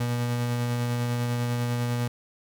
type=tone with tremolo; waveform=35% pulse; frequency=120.7 Hz; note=B2; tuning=39 cents flat; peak=-22 dBFS; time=0-2.08 s; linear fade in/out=5 ms; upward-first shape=triangle; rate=10 Hz; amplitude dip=25%; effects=none